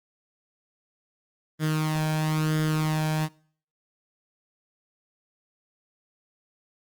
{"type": "tone with flanger", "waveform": "sawtooth", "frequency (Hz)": 155.56, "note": "D#3", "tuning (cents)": 0, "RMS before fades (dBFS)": -25, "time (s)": [1.59, 3.29], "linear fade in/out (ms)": 50, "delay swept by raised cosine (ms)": [0.59, 1.25], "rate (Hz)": 1, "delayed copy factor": 0.6, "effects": ["noise-tail reverb RT60 0.5 s tail -22 dB re dry", "Opus 32 kbps"]}